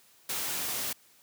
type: noise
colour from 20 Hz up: white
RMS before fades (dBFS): -33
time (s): 0.29-0.93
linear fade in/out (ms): 5
effects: white hiss -61 dBFS RMS until 1.22 s + high-pass 80 Hz 12 dB/octave